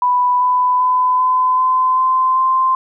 sine tone with pitch steps, 990 / 998.6 / 1007.3 / 1016.1 / 1024.9 / 1033.8 / 1042.8 Hz, B5 / B5 / B5 / B5 / C6 / C6 / C6, +4 / +19 / +34 / +49 / -36 / -21 / -6 cents, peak -11 dBFS, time 0.02-2.75 s, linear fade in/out 2 ms, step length 390 ms, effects none

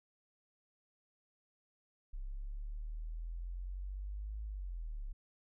sine exponential two-way sweep, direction up then down, 32.77 to 53.4 to 32.77 Hz, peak -39 dBFS, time 2.13-5.13 s, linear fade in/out 10 ms, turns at 4.44 s, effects none

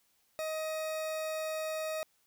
40% pulse tone, 629 Hz, D#5, 19 cents sharp, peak -33 dBFS, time 0.39-2.03 s, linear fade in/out 0 ms, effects white hiss -72 dBFS RMS until 2.26 s

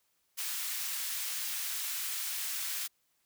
white high-pass noise, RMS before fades -36 dBFS, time 0.37-2.88 s, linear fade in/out 20 ms, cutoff 1500 Hz, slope 12 dB/octave, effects white hiss -75 dBFS RMS until 3.25 s

